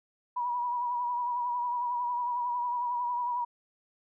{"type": "tone with vibrato", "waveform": "sine", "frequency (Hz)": 971, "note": "B5", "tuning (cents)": -30, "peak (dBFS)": -28, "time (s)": [0.36, 3.45], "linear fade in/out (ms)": 10, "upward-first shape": "sine", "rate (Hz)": 11, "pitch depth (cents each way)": 39, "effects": []}